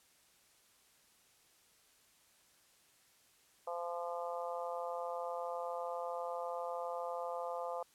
harmonic tone, 172.3 Hz, F3, 23 cents flat, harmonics 3 / 4 / 5 / 6 / 7, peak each -41 / -43 / -45 / -47 / -48 dBFS, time 3.67-7.83 s, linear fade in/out 5 ms, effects white hiss -68 dBFS RMS until 7.94 s + low-pass 12000 Hz 12 dB/octave

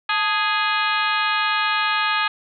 harmonic tone with a mistuned harmonic, 415.3 Hz, G#4, in tune, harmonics 2 / 3 / 4 / 5 / 6 / 7 / 8 / 9 / 10, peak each -26 / -23 / -24 / -31 / -26 / -31 / -30 / -33 / -33 dBFS, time 0.09-2.28 s, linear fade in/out 5 ms, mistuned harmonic 2, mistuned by +90 cents, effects none

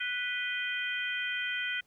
harmonic tone with a mistuned harmonic, 493.9 Hz, B4, in tune, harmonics 3 / 4 / 5 / 6, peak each -35 / -36 / -37 / -38 dBFS, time 0-1.81 s, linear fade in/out 10 ms, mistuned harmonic 6, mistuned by +100 cents, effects pink hiss -70 dBFS RMS until 1.86 s

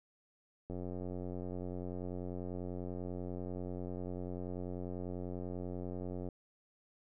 click train, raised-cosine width 2 ms, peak -29 dBFS, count 505, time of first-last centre 0.7-6.288 s, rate 90.2 Hz, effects none

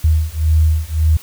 sine beating tone pair, 77.78 / 79.58 Hz, D#2 / D#2, 0 / +40 cents, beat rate 1.8 Hz, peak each -14 dBFS, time 0.04-1.17 s, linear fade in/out 5 ms, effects white hiss -39 dBFS RMS until 1.22 s

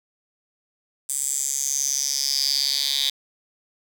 10% pulse tone with high-pass filter sweep, 138.59 Hz, C#3, in tune, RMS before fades -24 dBFS, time 1.09-3.1 s, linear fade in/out 5 ms, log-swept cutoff 8300 to 3800 Hz, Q 6.7, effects 8-bit

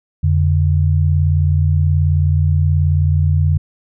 sine tone pair together, 86.7 / 145.44 Hz, F2 / D3, -12 / -16 cents, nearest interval major sixth, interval 896 cents, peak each -12 / -16 dBFS, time 0.23-3.58 s, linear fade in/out 10 ms, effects none

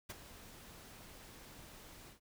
pink noise with ADSR envelope, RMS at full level -42 dBFS, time 0.09-2.2 s, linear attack 13 ms, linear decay 25 ms, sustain -13 dB, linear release 120 ms, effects none

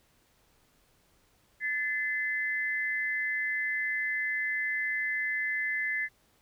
sine tone pair together, 1743 / 2044 Hz, A6 / C7, -17 / -41 cents, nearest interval minor third, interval 276 cents, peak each -31 / -31 dBFS, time 1.6-6.09 s, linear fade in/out 50 ms, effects pink hiss -67 dBFS RMS until 6.41 s

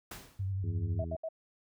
pink noise with exponential decay, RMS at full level -41 dBFS, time 0.11-0.52 s, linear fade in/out 5 ms, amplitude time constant 87 ms
sine tone with vibrato, 96.4 Hz, G2, 28 cents flat, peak -31 dBFS, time 0.39-1.03 s, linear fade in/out 10 ms, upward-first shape triangle, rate 11 Hz, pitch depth 48 cents each way
harmonic tone, 83 Hz, E2, 12 cents sharp, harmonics 1 / 2 / 3 / 4 / 5, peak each -37 / -43 / -47 / -49 / -51 dBFS, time 0.63-1.16 s, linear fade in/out 10 ms
sine tone bursts, 645 Hz, E5, 38 cents flat, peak -34 dBFS, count 3, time 0.99-1.288 s, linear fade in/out 5 ms, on 54 ms, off 68 ms
effects none

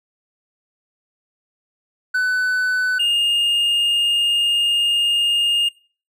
triangle tone pair in turn, 1500 / 2832 Hz, F#6 / F7, +23 / +23 cents, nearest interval major seventh, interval 1100 cents, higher second, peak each -14 dBFS, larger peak neither, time 2.14-2.99 / 2.99-5.69 s, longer second, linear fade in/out 10 ms, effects noise-tail reverb RT60 0.4 s tail -22 dB re dry

